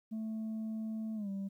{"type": "tone with pitch glide", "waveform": "sine", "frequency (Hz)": [220, 196], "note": ["A3", "G3"], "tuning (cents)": [0, 0], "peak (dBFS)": -33, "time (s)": [0.11, 1.49], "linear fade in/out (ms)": 20, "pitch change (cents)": -200, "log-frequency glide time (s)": [1.15, 1.29], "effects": ["tanh soft clip ceiling -35 dBFS", "12-bit"]}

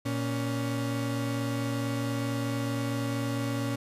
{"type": "tone pair together", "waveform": "35% pulse", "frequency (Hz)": [117.64, 279.8], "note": ["A#2", "C#4"], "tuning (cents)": [16, 16], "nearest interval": "octave + minor third", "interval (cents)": 1500, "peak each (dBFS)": [-29, -30], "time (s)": [0.05, 3.76], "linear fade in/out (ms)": 10, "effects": ["resampled to 32000 Hz"]}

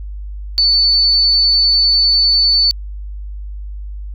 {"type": "tone", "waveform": "sine", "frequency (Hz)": 4495, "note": "C#8", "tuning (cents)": 23, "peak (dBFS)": -9, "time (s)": [0.58, 2.71], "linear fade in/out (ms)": 0, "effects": ["added 50 Hz sine -24 dBFS peak until 4.14 s"]}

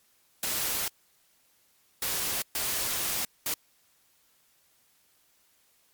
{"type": "noise bursts at uneven times", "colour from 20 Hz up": "white", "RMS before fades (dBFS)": -30, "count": 4, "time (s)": [[0.43, 0.88], [2.02, 2.42], [2.55, 3.25], [3.46, 3.54]], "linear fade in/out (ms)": 2, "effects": ["white hiss -66 dBFS RMS until 5.93 s", "MP3 96 kbps"]}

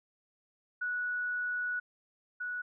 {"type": "tone pair in turn", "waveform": "sine", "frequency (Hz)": [1470, 1470], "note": ["F#6", "F#6"], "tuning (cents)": [-12, -12], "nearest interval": "unison", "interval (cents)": 0, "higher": "neither", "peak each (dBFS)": [-31, -34], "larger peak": "first", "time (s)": [[0.81, 1.8], [2.4, 2.62]], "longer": "first", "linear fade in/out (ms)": 10, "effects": []}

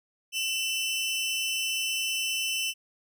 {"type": "tone pair together", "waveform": "sawtooth", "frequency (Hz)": [2685, 3014], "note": ["E7", "F#7"], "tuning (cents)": [31, 31], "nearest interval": "major second", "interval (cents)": 200, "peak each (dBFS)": -27, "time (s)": [0.32, 2.74], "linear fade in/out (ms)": 50, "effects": []}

